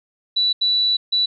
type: tone bursts at uneven times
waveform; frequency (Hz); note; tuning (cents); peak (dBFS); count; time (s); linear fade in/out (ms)
sine; 3951; B7; 0; -15; 3; 0.36-0.53 / 0.61-0.97 / 1.12-1.26; 10
effects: none